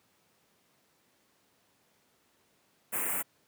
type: band-stop noise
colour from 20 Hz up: white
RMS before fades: -32 dBFS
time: 2.92-3.23 s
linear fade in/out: 20 ms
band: 2600 to 7900 Hz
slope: 48 dB/octave
effects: pink hiss -69 dBFS RMS until 3.47 s + high-pass 150 Hz 12 dB/octave